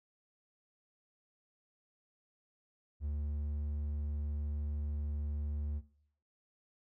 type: tone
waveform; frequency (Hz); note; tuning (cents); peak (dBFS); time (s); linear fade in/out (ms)
triangle; 73.42; D2; 0; -32; 3-5.82; 50
effects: noise-tail reverb RT60 0.6 s tail -18 dB re dry